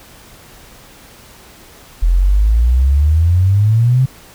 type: exponential sweep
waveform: sine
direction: up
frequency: 41.2 to 133.5 Hz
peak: -8 dBFS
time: 2.02-4.06 s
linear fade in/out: 10 ms
effects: pink hiss -41 dBFS RMS until 4.34 s